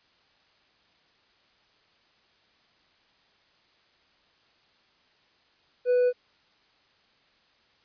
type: tone with hard clipping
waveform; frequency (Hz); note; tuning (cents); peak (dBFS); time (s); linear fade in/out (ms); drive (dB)
sine; 494.7; B4; +3; -20; 5.85-6.13; 50; 2
effects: white hiss -64 dBFS RMS until 7.84 s + resampled to 11025 Hz